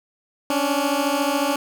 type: beating tone pair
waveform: 15% pulse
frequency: 276.5 / 290.5 Hz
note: C#4 / D4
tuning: -4 / -19 cents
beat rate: 14 Hz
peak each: -16 dBFS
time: 0.5-1.56 s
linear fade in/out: 2 ms
effects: none